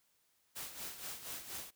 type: noise with tremolo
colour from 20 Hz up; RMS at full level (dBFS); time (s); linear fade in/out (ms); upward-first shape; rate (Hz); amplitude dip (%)
white; -43; 0.55-1.71; 20; sine; 4.2; 65
effects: white hiss -75 dBFS RMS until 1.75 s